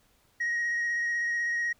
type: tone with vibrato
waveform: sine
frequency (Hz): 1885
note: A#6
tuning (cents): +19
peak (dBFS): -24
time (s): 0.4-1.73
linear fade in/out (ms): 10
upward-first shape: square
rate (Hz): 16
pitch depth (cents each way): 10
effects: tanh soft clip ceiling -25 dBFS + pink hiss -66 dBFS RMS until 1.79 s